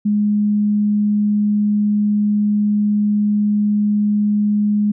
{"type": "tone", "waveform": "sine", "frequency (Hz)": 208.1, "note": "G#3", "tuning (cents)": 4, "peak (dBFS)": -13, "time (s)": [0.05, 4.92], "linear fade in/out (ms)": 10, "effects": []}